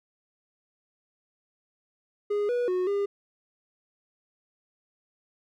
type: tone with pitch steps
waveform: triangle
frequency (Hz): 412.5 / 486.4 / 365.5 / 402.7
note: G#4 / B4 / F#4 / G4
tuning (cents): -12 / -26 / -21 / +47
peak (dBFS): -22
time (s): 2.3-3.06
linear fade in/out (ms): 10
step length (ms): 190
effects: none